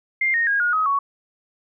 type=tone with pitch steps; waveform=sine; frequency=2106 / 1854.7 / 1633.4 / 1438.4 / 1266.8 / 1115.6 Hz; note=C7 / A#6 / G#6 / F#6 / D#6 / C#6; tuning=+11 / -9 / -29 / -49 / +31 / +11 cents; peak=-17 dBFS; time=0.21-0.99 s; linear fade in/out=5 ms; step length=130 ms; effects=none